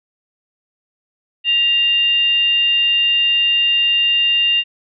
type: tone with frequency modulation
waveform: sine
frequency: 2798 Hz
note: F7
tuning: 3 cents sharp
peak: -12 dBFS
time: 1.44-4.64 s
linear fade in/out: 50 ms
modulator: 881 Hz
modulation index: 0.27
effects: none